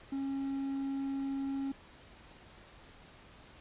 triangle tone with quantisation, 273.2 Hz, C#4, 25 cents flat, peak -31 dBFS, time 0.12-1.72 s, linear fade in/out 5 ms, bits 10, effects pink hiss -56 dBFS RMS until 3.6 s + resampled to 8000 Hz

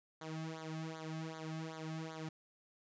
sawtooth tone with flanger, 159.5 Hz, D#3, 43 cents sharp, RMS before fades -44 dBFS, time 0.21-2.29 s, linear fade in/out 5 ms, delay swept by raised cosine 0.37 to 2.17 ms, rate 2.6 Hz, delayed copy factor -1, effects resampled to 16000 Hz

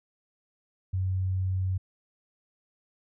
sine tone, 93.6 Hz, F#2, 20 cents sharp, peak -25 dBFS, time 0.93-1.78 s, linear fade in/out 10 ms, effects none

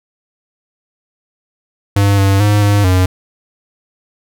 square tone with pitch steps, 100.2 / 98 / 103.8 / 102.1 / 92.1 Hz, G2 / G2 / G#2 / G#2 / F#2, +38 / 0 / 0 / -29 / -7 cents, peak -9 dBFS, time 1.96-3.06 s, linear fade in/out 5 ms, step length 220 ms, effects none

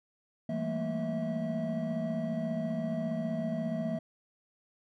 triangle tone cluster, 165 / 194.7 / 216.4 / 231.2 / 647 Hz, E3 / G3 / A3 / A#3 / E5, +2 / -12 / -29 / -14 / -32 cents, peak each -34 / -38 / -37 / -32 / -34 dBFS, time 0.49-3.99 s, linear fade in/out 5 ms, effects tanh soft clip ceiling -22 dBFS

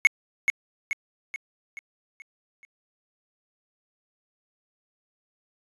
triangle tone with echo, 2191 Hz, C#7, 21 cents flat, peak -10 dBFS, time 0.05-0.07 s, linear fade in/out 0 ms, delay 430 ms, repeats 6, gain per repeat -6 dB, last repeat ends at 2.65 s, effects resampled to 24000 Hz

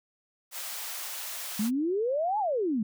white high-pass noise, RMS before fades -37 dBFS, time 0.51-1.71 s, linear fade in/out 50 ms, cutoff 580 Hz, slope 24 dB/octave
sine exponential two-way sweep, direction up then down, 202.1 to 880 to 202.1 Hz, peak -25 dBFS, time 1.59-2.83 s, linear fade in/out 5 ms, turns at 2.39 s
effects none

